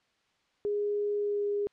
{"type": "tone with pitch glide", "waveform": "sine", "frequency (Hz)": [412.5, 408.9], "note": ["G#4", "G#4"], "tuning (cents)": [-12, -27], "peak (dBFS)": -27, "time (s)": [0.65, 1.67], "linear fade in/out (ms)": 0, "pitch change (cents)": -15, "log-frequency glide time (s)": [1.17, 1.45], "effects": ["white hiss -71 dBFS RMS until 1.72 s", "low-pass 4000 Hz 12 dB/octave"]}